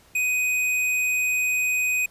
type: tone with tanh clipping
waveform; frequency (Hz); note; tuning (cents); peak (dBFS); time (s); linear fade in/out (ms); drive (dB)
sine; 2500; D#7; +8; -22; 0.15-2.06; 5; 16
effects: pink hiss -55 dBFS RMS until 2.1 s + resampled to 32000 Hz